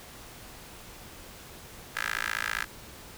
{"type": "tone with high-pass filter", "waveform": "15% pulse", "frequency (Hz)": 55, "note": "A1", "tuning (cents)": 0, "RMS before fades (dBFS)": -32, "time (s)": [1.95, 2.65], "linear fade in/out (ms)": 20, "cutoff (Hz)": 1600, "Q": 3.6, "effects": ["pink hiss -47 dBFS RMS until 3.17 s"]}